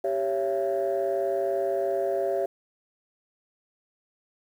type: chord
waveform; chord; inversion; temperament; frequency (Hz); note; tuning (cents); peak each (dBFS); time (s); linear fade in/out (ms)
sine; C# diminished; second; equal with one note detuned; 392 / 554.4 / 673.9; G4 / C#5 / E5; 0 / 0 / +38; -27; 0.04-2.46; 5
effects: tanh soft clip ceiling -18 dBFS + 9-bit